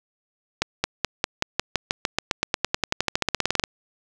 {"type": "accelerating click train", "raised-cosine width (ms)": 0.2, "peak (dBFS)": -3, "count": 29, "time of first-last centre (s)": [0.62, 3.638], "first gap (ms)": 220, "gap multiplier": 0.94, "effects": []}